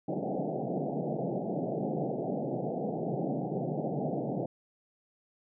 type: band-pass noise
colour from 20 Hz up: pink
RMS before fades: -33 dBFS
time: 0.08-4.46 s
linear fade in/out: 5 ms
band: 130 to 790 Hz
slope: 96 dB/octave
effects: none